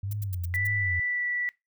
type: tone with vibrato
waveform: sine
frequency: 95.1 Hz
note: F#2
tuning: 48 cents sharp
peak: -29 dBFS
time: 0.03-1 s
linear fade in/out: 5 ms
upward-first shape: sine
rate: 1.8 Hz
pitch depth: 160 cents each way
type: noise bursts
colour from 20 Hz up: violet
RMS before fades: -39 dBFS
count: 6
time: 0.11-0.672 s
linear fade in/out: 5 ms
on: 22 ms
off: 86 ms
type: tone with pitch glide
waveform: sine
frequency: 1975.5 to 1958.5 Hz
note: B6 to B6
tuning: 0 to -15 cents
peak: -26 dBFS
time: 0.54-1.49 s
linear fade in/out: 0 ms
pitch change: -15 cents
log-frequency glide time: 1.01-1.26 s
effects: noise-tail reverb RT60 0.2 s tail -21 dB re dry